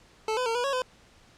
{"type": "tone with pitch steps", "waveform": "25% pulse", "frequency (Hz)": [437.9, 504, 456.1, 487.5, 552, 508], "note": ["A4", "B4", "A#4", "B4", "C#5", "B4"], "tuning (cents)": [-8, 35, -38, -23, -7, 49], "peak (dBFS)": -22, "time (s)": [0.28, 0.82], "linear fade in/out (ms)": 2, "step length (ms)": 90, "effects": ["pink hiss -57 dBFS RMS until 1.37 s", "low-pass 7000 Hz 12 dB/octave"]}